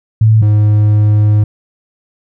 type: tone pair in turn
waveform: sine / triangle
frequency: 110 / 105.34 Hz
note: A2 / G#2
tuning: 0 / +25 cents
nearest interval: minor second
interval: 75 cents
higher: first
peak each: -4 dBFS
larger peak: neither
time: 0.21-0.42 / 0.42-1.44 s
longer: second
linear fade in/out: 5 ms
effects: none